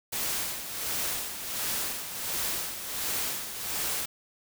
white noise with tremolo, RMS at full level -30 dBFS, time 0.12-4.06 s, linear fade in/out 10 ms, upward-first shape sine, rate 1.4 Hz, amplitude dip 60%, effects none

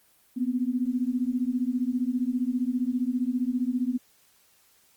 sine beating tone pair, 242.5 / 257.5 Hz, B3 / C4, -31 / -28 cents, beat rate 15 Hz, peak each -27 dBFS, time 0.36-3.98 s, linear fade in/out 20 ms, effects white hiss -62 dBFS RMS until 4.96 s + Opus 24 kbps

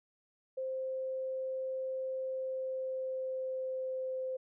sine tone with pitch glide, 523.3 to 518.8 Hz, C5 to C5, 0 to -15 cents, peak -34 dBFS, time 0.57-4.37 s, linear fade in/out 10 ms, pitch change -15 cents, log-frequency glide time 2.24-4.23 s, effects none

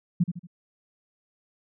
sine tone with echo, 174.61 Hz, F3, in tune, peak -17 dBFS, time 0.2-0.24 s, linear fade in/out 10 ms, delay 77 ms, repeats 3, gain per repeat -8 dB, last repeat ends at 0.471 s, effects none

